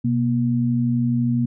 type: tone pair together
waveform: sine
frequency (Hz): 126.13 / 238.1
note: B2 / A#3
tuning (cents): +37 / +37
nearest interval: major seventh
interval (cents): 1100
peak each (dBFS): -21 / -19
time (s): 0.04-1.46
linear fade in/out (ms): 10
effects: none